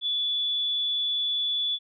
sine tone, 3445 Hz, A7, 37 cents flat, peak -24 dBFS, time 0.01-1.79 s, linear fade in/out 50 ms, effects none

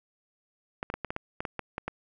clicks, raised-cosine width 0.5 ms, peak -17 dBFS, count 11, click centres 0.829 / 0.901 / 0.94 / 1.047 / 1.105 / 1.164 / 1.405 / 1.452 / 1.593 / 1.781 / 1.88 s, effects none

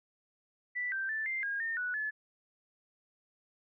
sine tone with pitch steps, 1973 / 1566 / 1762 / 2093 / 1627 / 1821 / 1475 / 1722 Hz, B6 / G6 / A6 / C7 / G#6 / A#6 / F#6 / A6, -2 / -2 / +2 / 0 / -36 / -41 / -6 / -38 cents, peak -32 dBFS, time 0.75-2.11 s, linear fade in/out 20 ms, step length 170 ms, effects none

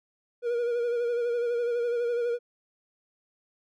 triangle tone with vibrato, 476.5 Hz, A#4, 38 cents sharp, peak -23 dBFS, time 0.42-2.39 s, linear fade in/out 50 ms, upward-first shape sine, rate 12 Hz, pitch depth 38 cents each way, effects none

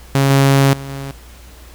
sawtooth tone with level steps, 137.3 Hz, C#3, 16 cents flat, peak -7 / -5 / -23 / -21 dBFS, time 0.15-1.11 s, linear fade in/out 0 ms, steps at 0.3 / 0.73 / 0.89 s, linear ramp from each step 2 ms, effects added 60 Hz sine -38 dBFS peak until 1.74 s + pink hiss -43 dBFS RMS until 1.74 s

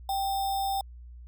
sine tone with sample-and-hold, 784 Hz, G5, in tune, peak -26 dBFS, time 0.09-0.81 s, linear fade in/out 2 ms, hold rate 4410 Hz, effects added 60 Hz sine -43 dBFS peak until 1.27 s

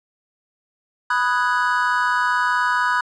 triangle chord, G# minor seventh, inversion first, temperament equal, 987.8 / 1244.5 / 1480 / 1661.2 Hz, B5 / D#6 / F#6 / G#6, 0 / 0 / 0 / 0 cents, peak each -19 / -22 / -20 / -24 dBFS, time 1.1-3.01 s, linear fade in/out 5 ms, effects resampled to 22050 Hz

